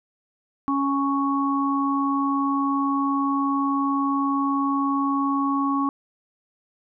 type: harmonic tone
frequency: 277.2 Hz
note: C#4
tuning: in tune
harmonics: 1 / 3 / 4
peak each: -22 / -32 / -24 dBFS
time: 0.68-5.89 s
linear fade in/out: 0 ms
effects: none